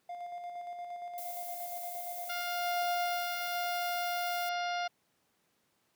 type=tone with tremolo; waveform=triangle; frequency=703 Hz; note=F5; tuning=11 cents sharp; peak=-36 dBFS; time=0.09-3.55 s; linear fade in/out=5 ms; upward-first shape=square; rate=8.6 Hz; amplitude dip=35%
type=noise; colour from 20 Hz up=violet; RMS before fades=-44 dBFS; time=1.18-4.49 s; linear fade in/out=0 ms
type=harmonic tone; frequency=704 Hz; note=F5; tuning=14 cents sharp; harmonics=1 / 2 / 3 / 4 / 5 / 6 / 7 / 8; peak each=-33 / -39 / -43 / -45 / -47 / -49 / -50 / -51 dBFS; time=2.29-4.88 s; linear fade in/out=10 ms
effects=pink hiss -74 dBFS RMS until 5.95 s + high-pass 150 Hz 12 dB/octave